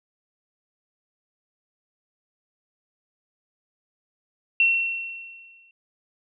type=tone with exponential decay; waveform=sine; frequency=2717 Hz; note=F7; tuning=48 cents flat; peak=-14 dBFS; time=4.6-5.71 s; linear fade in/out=2 ms; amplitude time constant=240 ms; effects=none